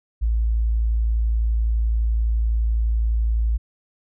sine tone, 55.9 Hz, A1, 28 cents sharp, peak -17 dBFS, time 0.21-3.58 s, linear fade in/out 20 ms, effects none

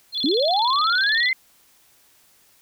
sine tone with vibrato, 3800 Hz, A#7, 33 cents sharp, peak -22 dBFS, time 0.12-1.32 s, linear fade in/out 50 ms, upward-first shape square, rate 18 Hz, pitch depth 170 cents each way
sine linear sweep, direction up, 246.9 to 2100 Hz, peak -18 dBFS, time 0.24-1.33 s, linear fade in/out 2 ms
effects white hiss -57 dBFS RMS until 2.61 s

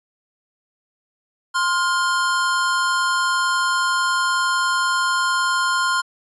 square tone pair together, 1046.5 / 1415.6 Hz, C6 / F6, 0 / +23 cents, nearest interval perfect fourth, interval 523 cents, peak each -21 dBFS, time 1.54-6.02 s, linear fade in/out 20 ms, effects resampled to 24000 Hz

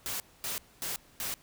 white noise bursts, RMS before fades -35 dBFS, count 4, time 0.06-1.34 s, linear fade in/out 0 ms, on 140 ms, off 240 ms, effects pink hiss -60 dBFS RMS until 1.42 s

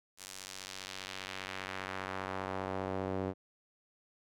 sawtooth tone with band-pass filter sweep, 95 Hz, F#2, 46 cents sharp, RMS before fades -40 dBFS, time 0.17-3.34 s, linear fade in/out 50 ms, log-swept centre 8300 to 420 Hz, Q 0.96, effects none

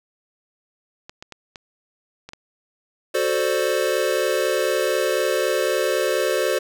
clicks, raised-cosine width 0.2 ms, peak -20 dBFS, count 6, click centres 1.095 / 1.225 / 1.323 / 1.558 / 2.29 / 2.334 s
square chord, D dominant seventh, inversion first, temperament equal, 370 / 440 / 523.3 / 587.3 Hz, F#4 / A4 / C5 / D5, 0 / 0 / 0 / 0 cents, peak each -26 / -26 / -24 / -26 dBFS, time 3.14-6.59 s, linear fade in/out 10 ms
effects none

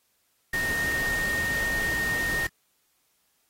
sine tone in noise, 1846 Hz, A#6, 17 cents flat, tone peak -25 dBFS, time 0.53-2.47 s, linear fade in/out 5 ms, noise pink, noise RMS -34 dBFS, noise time 0.53-2.47 s, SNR +6 dB, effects white hiss -70 dBFS RMS until 3.49 s + AAC 48 kbps

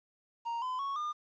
triangle tone with pitch steps, 932.3 / 1016.7 / 1108.7 / 1209 Hz, A#5 / B5 / C#6 / D6, 0 / +50 / 0 / +50 cents, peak -31 dBFS, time 0.45-1.13 s, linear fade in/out 20 ms, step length 170 ms, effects resampled to 16000 Hz + 11-bit

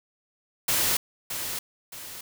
white noise with echo, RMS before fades -24 dBFS, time 0.68-0.97 s, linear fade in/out 5 ms, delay 620 ms, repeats 2, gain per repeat -8 dB, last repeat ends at 2.21 s, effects none

